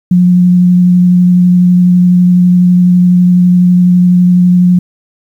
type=tone with vibrato; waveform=sine; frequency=179 Hz; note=F3; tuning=43 cents sharp; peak=-3 dBFS; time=0.11-4.79 s; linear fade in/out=5 ms; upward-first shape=sine; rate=12 Hz; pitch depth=11 cents each way; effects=7-bit